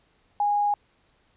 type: tone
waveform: sine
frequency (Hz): 823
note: G#5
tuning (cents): -16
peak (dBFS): -20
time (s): 0.4-0.74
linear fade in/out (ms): 2
effects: pink hiss -65 dBFS RMS until 1.36 s + resampled to 8000 Hz